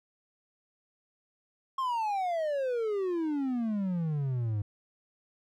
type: exponential sweep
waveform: triangle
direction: down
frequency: 1083 to 100.6 Hz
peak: -26 dBFS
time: 1.78-4.62 s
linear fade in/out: 5 ms
effects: none